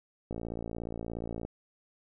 click train, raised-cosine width 2 ms, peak -24 dBFS, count 66, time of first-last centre 0.31-1.45 s, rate 57 Hz, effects none

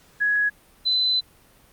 sine tone pair in turn, 1673 / 4025 Hz, G#6 / B7, +12 / +32 cents, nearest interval octave + minor third, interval 1520 cents, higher second, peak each -18 dBFS, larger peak neither, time 0.2-0.5 / 0.85-1.21 s, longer second, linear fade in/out 20 ms, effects pink hiss -55 dBFS RMS until 1.72 s + Opus 48 kbps

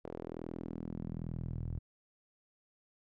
sawtooth tone with band-pass filter sweep, 41.2 Hz, E1, in tune, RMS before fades -41 dBFS, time 0.04-1.79 s, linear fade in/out 10 ms, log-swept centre 480 to 100 Hz, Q 1.7, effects none

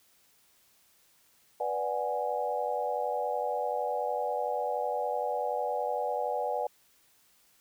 sine chord, G# half-diminished seventh, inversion first, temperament equal, 493.9 / 587.3 / 740 / 830.6 Hz, B4 / D5 / F#5 / G#5, 0 / 0 / 0 / 0 cents, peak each -34 dBFS, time 1.6-6.67 s, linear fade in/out 5 ms, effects white hiss -65 dBFS RMS until 7.6 s

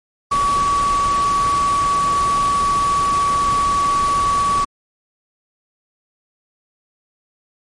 sine tone in noise, 1135 Hz, C#6, 41 cents sharp, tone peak -14 dBFS, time 0.31-4.65 s, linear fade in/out 10 ms, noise pink, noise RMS -27 dBFS, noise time 0.31-4.65 s, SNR +10 dB, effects MP3 48 kbps

